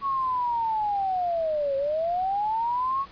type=linear two-way sweep; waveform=sine; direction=down then up; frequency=1117 to 539 to 1117 Hz; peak=-23 dBFS; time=0.01-3.06 s; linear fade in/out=50 ms; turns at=1.76 s; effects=pink hiss -49 dBFS RMS until 3.11 s + resampled to 11025 Hz